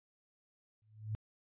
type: tone with exponential growth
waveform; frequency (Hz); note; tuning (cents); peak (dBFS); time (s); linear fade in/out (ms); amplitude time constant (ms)
sine; 107.8; A2; -35; -32; 0.82-1.15; 0; 71
effects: resampled to 8000 Hz